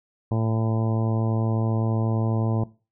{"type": "harmonic tone", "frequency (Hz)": 111.9, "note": "A2", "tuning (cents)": 30, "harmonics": [1, 2, 3, 4, 5, 6, 7, 8, 9], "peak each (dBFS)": [-22, -28, -32, -34, -36, -38, -39, -40, -41], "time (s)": [0.31, 2.64], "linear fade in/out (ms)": 5, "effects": ["noise-tail reverb RT60 0.3 s tail -18 dB re dry"]}